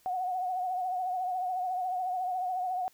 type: tone with vibrato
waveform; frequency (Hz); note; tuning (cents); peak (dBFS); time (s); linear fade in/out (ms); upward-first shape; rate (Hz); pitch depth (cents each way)
sine; 735; F#5; -12; -29; 0.06-2.88; 0; triangle; 14; 62
effects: white hiss -64 dBFS RMS until 2.93 s